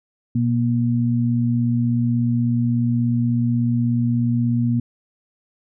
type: tone pair together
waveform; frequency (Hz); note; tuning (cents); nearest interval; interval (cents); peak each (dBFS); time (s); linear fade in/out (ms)
sine; 121.1 / 237.6; B2 / A#3; -34 / +33; octave; 1167; -19; 0.35-4.8; 5
effects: none